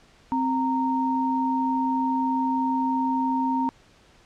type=tone pair together; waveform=sine; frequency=261.6 / 925.8 Hz; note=C4 / A#5; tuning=0 / -12 cents; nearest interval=octave + minor seventh; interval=2188 cents; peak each=-24 dBFS; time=0.32-3.69 s; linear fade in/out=0 ms; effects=pink hiss -56 dBFS RMS until 4.25 s + low-pass 6000 Hz 12 dB/octave